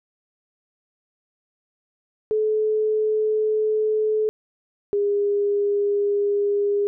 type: tone pair in turn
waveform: sine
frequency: 431 / 407.1 Hz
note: A4 / G#4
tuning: -36 / -35 cents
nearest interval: minor second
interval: 99 cents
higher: first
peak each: -18 dBFS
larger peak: neither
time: 2.31-4.29 / 4.93-6.87 s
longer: first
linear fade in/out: 0 ms
effects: none